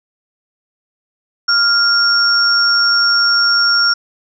sine tone pair together, 1396.9 / 5511 Hz, F6 / F8, 0 / -24 cents, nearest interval 2 octaves, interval 2376 cents, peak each -13 / -12 dBFS, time 1.48-3.94 s, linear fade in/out 10 ms, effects none

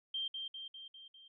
sine tone with echo, 3162 Hz, G7, 14 cents sharp, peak -35 dBFS, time 0.14-0.28 s, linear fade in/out 5 ms, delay 200 ms, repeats 5, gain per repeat -4 dB, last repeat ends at 1.28 s, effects none

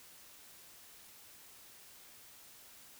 silence, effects white hiss -57 dBFS RMS until 2.99 s

